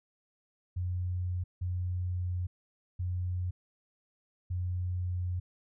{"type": "tone bursts at uneven times", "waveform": "sine", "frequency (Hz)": 89.9, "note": "F#2", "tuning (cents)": -49, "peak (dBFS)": -30, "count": 4, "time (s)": [[0.76, 1.44], [1.61, 2.47], [2.99, 3.51], [4.5, 5.4]], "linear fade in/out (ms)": 10, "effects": []}